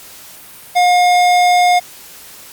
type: tone with hard clipping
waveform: sine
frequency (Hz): 715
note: F5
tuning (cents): +41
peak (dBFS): -10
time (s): 0.75-1.8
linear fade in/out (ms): 20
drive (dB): 17
effects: white hiss -37 dBFS RMS until 2.52 s + Opus 48 kbps